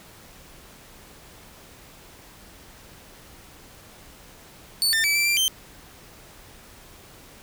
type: tone with pitch steps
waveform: sawtooth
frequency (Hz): 4481 / 1797 / 2305 / 2340 / 2366 / 3119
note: C#8 / A6 / D7 / D7 / D7 / G7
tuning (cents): +18 / +36 / -33 / -7 / +12 / -9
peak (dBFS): -16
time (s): 4.82-5.48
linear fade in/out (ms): 0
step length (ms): 110
effects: pink hiss -48 dBFS RMS until 7.42 s